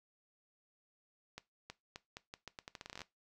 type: accelerating click train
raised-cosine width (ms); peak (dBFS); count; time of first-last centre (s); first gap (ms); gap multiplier
0.2; -28; 18; 1.38-3.017; 320; 0.81
effects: noise-tail reverb RT60 0.2 s tail -18 dB re dry